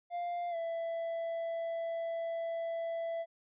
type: tone with pitch glide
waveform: triangle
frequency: 698.5 to 665.8 Hz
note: F5 to E5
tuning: 0 to +17 cents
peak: -32 dBFS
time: 0.1-3.26 s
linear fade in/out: 50 ms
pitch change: -83 cents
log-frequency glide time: 0.5-0.56 s
effects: resampled to 8000 Hz